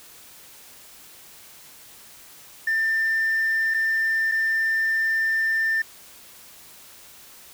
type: tone with dropouts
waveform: sine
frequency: 1791 Hz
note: A6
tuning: 30 cents sharp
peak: -18 dBFS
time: 2.67-5.82 s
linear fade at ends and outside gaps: 5 ms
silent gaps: 3.74-3.744 / 4.315-4.319 s
effects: tanh soft clip ceiling -17 dBFS + white hiss -47 dBFS RMS until 7.53 s